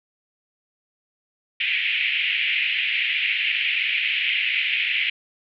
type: band-pass noise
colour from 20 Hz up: pink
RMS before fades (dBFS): -23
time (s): 1.6-5.1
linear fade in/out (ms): 5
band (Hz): 2100 to 3000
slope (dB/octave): 48
effects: none